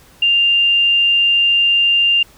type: tone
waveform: sine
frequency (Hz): 2794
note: F7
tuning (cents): 0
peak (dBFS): -10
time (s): 0.22-2.23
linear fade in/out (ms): 5
effects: pink hiss -47 dBFS RMS until 2.37 s